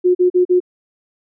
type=tone bursts; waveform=sine; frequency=361.1 Hz; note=F#4; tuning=42 cents flat; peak=-9 dBFS; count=4; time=0.04-0.603 s; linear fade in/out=20 ms; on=110 ms; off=41 ms; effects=none